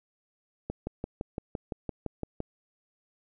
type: click train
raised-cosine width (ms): 2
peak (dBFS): -19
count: 11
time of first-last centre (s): 0.7-2.404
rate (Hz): 5.87
effects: none